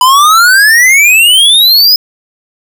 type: exponential sweep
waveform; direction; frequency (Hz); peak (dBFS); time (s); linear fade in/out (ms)
square; up; 987.8 to 5120; -3; 0.01-1.96; 2
effects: none